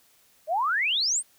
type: exponential sweep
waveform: sine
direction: up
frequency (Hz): 587.3 to 9200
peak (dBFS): -22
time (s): 0.47-1.23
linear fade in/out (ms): 50
effects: white hiss -61 dBFS RMS until 1.38 s